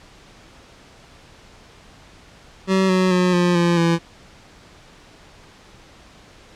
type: tone with pitch steps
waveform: 25% pulse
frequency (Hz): 190.3 / 185.63 / 181.08 / 176.64 / 172.3 / 168.08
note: F#3 / F#3 / F#3 / F3 / F3 / E3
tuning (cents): +49 / +6 / -37 / +20 / -23 / +34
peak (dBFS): -11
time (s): 2.67-3.99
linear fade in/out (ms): 50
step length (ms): 220
effects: pink hiss -47 dBFS RMS until 6.55 s + low-pass 6000 Hz 12 dB/octave